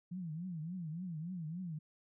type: tone with vibrato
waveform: sine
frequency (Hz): 169.1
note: E3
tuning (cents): +44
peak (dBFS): -39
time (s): 0.11-1.79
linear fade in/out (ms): 10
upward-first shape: triangle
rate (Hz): 3.5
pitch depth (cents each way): 210
effects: none